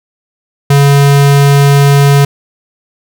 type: tone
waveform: square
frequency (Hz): 141.1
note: C#3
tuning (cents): +31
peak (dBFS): -4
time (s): 0.7-2.25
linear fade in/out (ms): 5
effects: none